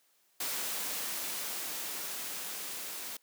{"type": "noise with level ramp", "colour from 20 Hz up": "white", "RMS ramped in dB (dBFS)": [-35, -41], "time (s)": [0.4, 3.17], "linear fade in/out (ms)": 5, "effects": ["white hiss -70 dBFS RMS until 3.22 s", "high-pass 200 Hz 12 dB/octave"]}